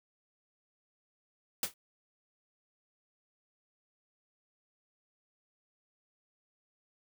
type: noise with exponential decay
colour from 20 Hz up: white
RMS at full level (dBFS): -27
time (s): 1.63-1.74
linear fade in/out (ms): 2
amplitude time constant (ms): 22
effects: none